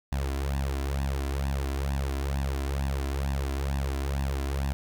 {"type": "tone with flanger", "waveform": "sawtooth", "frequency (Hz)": 68.6, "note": "C#2", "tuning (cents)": -17, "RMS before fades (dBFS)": -29, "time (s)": [0.12, 4.73], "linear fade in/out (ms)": 0, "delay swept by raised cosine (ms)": [1.1, 3], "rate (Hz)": 2.2, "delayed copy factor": 0.85, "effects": []}